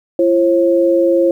sine tone pair together, 340 / 537.7 Hz, F4 / C5, -46 / +47 cents, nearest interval minor sixth, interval 793 cents, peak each -12 dBFS, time 0.19-1.31 s, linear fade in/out 2 ms, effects 8-bit

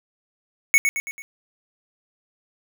square tone with echo, 2217 Hz, C#7, in tune, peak -12 dBFS, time 0.74-0.78 s, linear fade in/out 0 ms, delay 110 ms, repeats 4, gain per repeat -6 dB, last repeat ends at 1.22 s, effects none

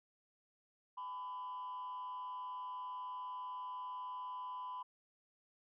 sine tone with frequency modulation, 1003 Hz, B5, 26 cents sharp, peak -40 dBFS, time 0.97-4.83 s, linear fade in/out 10 ms, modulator 169 Hz, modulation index 0.35, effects tanh soft clip ceiling -40 dBFS

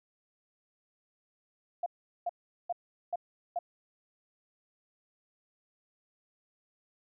sine tone bursts, 699 Hz, F5, 1 cent sharp, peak -29 dBFS, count 5, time 1.83-3.59 s, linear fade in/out 5 ms, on 32 ms, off 400 ms, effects none

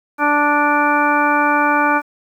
harmonic tone, 293.3 Hz, D4, 2 cents flat, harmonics 1 / 2 / 3 / 4 / 5 / 6 / 8, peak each -20 / -23 / -17 / -19 / -18 / -29 / -24 dBFS, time 0.18-2.02 s, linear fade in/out 50 ms, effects 8-bit

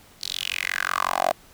10% pulse tone with high-pass filter sweep, 45.5 Hz, F#1, 28 cents flat, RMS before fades -26 dBFS, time 0.21-1.32 s, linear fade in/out 10 ms, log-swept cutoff 4500 to 640 Hz, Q 4.7, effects pink hiss -52 dBFS RMS until 1.53 s

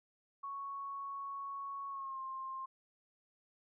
sine tone with pitch glide, 1108.7 to 1059.2 Hz, C#6 to C6, 0 to +21 cents, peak -40 dBFS, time 0.43-2.66 s, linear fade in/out 10 ms, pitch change -79 cents, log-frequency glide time 1.89-2.2 s, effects none

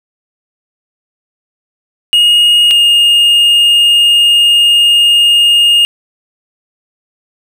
triangle tone pair in turn, 2866 / 2840 Hz, F7 / F7, +44 / +28 cents, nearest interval unison, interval 16 cents, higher first, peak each -3 dBFS, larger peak neither, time 2.13-2.71 / 2.71-5.85 s, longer second, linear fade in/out 0 ms, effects none

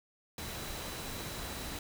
sine tone in noise, 3951 Hz, B7, in tune, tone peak -51 dBFS, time 0.38-1.79 s, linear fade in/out 2 ms, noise pink, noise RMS -41 dBFS, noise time 0.38-1.79 s, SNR -13 dB, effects none

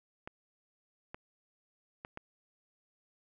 clicks, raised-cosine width 0.5 ms, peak -27 dBFS, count 4, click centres 0.275 / 1.145 / 2.049 / 2.174 s, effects none

